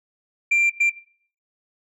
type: tone bursts at uneven times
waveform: sine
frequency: 2368 Hz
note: D7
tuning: 14 cents sharp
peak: -12 dBFS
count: 2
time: 0.51-0.7 / 0.8-0.9 s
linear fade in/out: 10 ms
effects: noise-tail reverb RT60 0.5 s tail -19 dB re dry + tanh soft clip ceiling -14 dBFS